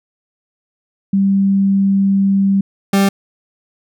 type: tone pair in turn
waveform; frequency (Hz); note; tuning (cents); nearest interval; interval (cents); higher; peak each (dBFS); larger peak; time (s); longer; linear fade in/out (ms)
sine / 40% pulse; 196 / 196.83; G3 / G3; 0 / +7; unison; 7; second; -10 / -9; second; 1.13-2.61 / 2.93-3.09; first; 5
effects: none